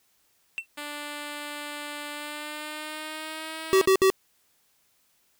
triangle tone with exponential decay, 2690 Hz, E7, 34 cents sharp, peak -22 dBFS, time 0.58-0.66 s, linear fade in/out 0 ms, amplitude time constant 17 ms
5% pulse tone with pitch glide, 293.7 to 320.3 Hz, D4 to E4, 0 to -50 cents, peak -23 dBFS, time 0.77-3.86 s, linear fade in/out 10 ms, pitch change +150 cents, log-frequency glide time 2.12-3.66 s
square tone bursts, 382 Hz, G4, 45 cents flat, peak -17 dBFS, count 3, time 3.73-4.101 s, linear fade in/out 0 ms, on 83 ms, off 61 ms
effects white hiss -67 dBFS RMS until 5.39 s

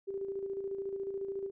sine tone with tremolo, 392 Hz, G4, in tune, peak -33 dBFS, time 0.07-1.51 s, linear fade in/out 20 ms, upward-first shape square, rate 14 Hz, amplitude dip 45%, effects none

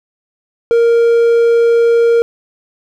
triangle tone, 466.2 Hz, A#4, in tune, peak -5 dBFS, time 0.71-2.22 s, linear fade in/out 0 ms, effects none

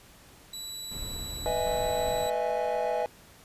25% pulse tone, 3935 Hz, B7, 7 cents flat, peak -33 dBFS, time 0.53-2.3 s, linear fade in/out 5 ms
brown noise, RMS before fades -39 dBFS, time 0.91-2.27 s, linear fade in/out 5 ms
triangle chord, E major seventh, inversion second, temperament equal with one note detuned, 493.9 / 612.6 / 659.3 / 830.6 Hz, B4 / D#5 / E5 / G#5, 0 / -27 / 0 / 0 cents, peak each -30 dBFS, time 1.46-3.06 s, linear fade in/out 0 ms
click train, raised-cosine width 0.5 ms, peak -34 dBFS, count 298, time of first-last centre 1.67-3.026 s, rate 219 Hz
effects pink hiss -54 dBFS RMS until 3.44 s + resampled to 32000 Hz

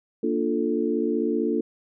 sine chord, Bb major seventh, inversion none, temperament equal, 233.1 / 293.7 / 349.2 / 440 Hz, Bb3 / D4 / F4 / A4, 0 / 0 / 0 / 0 cents, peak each -27 dBFS, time 0.23-1.61 s, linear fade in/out 5 ms, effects none

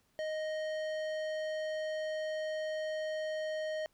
sine tone with tanh clipping, 622.3 Hz, D#5, in tune, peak -36 dBFS, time 0.19-3.86 s, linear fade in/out 0 ms, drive 15 dB, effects pink hiss -73 dBFS RMS until 3.93 s

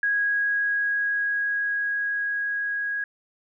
sine tone with level ramp, 1651 Hz, G#6, 11 cents flat, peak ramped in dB -20 to -25 dBFS, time 0.03-3.04 s, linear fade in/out 2 ms, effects none

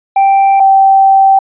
triangle / sine tone pair in turn, 784 / 777.2 Hz, G5 / G5, 0 / -15 cents, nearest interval unison, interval 15 cents, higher first, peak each -3 dBFS, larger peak neither, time 0.16-0.6 / 0.6-1.39 s, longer second, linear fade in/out 5 ms, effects resampled to 8000 Hz

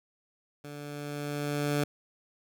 15% pulse tone with level ramp, 145.8 Hz, D3, 12 cents flat, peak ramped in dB -35 to -19 dBFS, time 0.64-1.84 s, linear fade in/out 5 ms, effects none

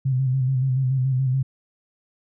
sine tone with vibrato, 130.81 Hz, C3, in tune, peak -18 dBFS, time 0.05-1.43 s, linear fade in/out 10 ms, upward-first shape square, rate 7 Hz, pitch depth 44 cents each way, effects none

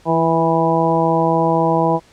harmonic tone with a mistuned harmonic, 163.8 Hz, E3, 11 cents flat, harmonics 1 / 2 / 3 / 4 / 5 / 6, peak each -20 / -20 / -20 / -20 / -20 / -20 dBFS, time 0.05-2 s, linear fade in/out 50 ms, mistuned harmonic 2, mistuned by +21 cents, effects pink hiss -50 dBFS RMS until 2.12 s + low-pass 8000 Hz 12 dB/octave

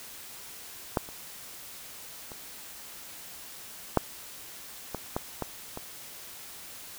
clicks, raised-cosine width 1 ms, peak -10 / -30 / -28 / -6 / -18 / -14 / -16 / -22 dBFS, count 8, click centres 0.972 / 1.089 / 2.318 / 3.973 / 4.947 / 5.165 / 5.423 / 5.774 s, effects white hiss -45 dBFS RMS until 6.98 s

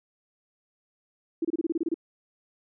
sine tone bursts, 329.6 Hz, E4, in tune, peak -23 dBFS, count 10, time 1.42-1.943 s, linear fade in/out 5 ms, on 28 ms, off 27 ms, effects none

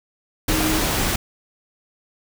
sine tone in noise, 312.9 Hz, D#4, 10 cents sharp, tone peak -22 dBFS, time 0.49-0.79 s, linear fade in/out 5 ms, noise pink, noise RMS -21 dBFS, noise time 0.48-1.16 s, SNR -4 dB, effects none

